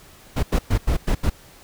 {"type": "noise bursts at uneven times", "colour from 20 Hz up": "brown", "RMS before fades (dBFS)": -18, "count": 6, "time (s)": [[0.36, 0.43], [0.52, 0.59], [0.7, 0.78], [0.87, 0.97], [1.07, 1.15], [1.23, 1.3]], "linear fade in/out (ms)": 10, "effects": ["pink hiss -48 dBFS RMS until 1.63 s"]}